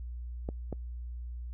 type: clicks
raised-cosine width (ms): 2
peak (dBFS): -22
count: 2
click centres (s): 0.489 / 0.727
effects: noise-tail reverb RT60 0.1 s tail -26 dB re dry + added 60 Hz sine -37 dBFS peak until 1.53 s